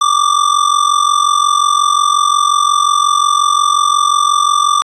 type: ring-modulated tone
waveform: square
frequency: 1177 Hz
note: D6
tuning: 3 cents sharp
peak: -7 dBFS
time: 0.01-4.82 s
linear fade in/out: 0 ms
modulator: 22.8 Hz
effects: resampled to 22050 Hz